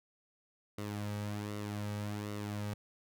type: tone with flanger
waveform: sawtooth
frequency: 103.83 Hz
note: G#2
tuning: in tune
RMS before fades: -39 dBFS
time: 0.78-2.74 s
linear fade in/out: 5 ms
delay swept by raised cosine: 1.2 to 2.9 ms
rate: 1.3 Hz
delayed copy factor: -0.55
effects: none